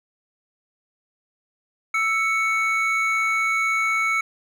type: tone pair together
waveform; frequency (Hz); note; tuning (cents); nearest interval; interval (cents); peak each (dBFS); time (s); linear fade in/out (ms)
triangle; 1319.5 / 2221; E6 / C#7; +1 / +3; major sixth; 902; -22 / -19; 1.94-4.21; 5
effects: none